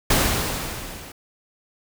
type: noise with level ramp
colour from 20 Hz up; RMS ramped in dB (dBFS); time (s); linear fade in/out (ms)
pink; -17 to -40; 0.1-1.12; 5
effects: none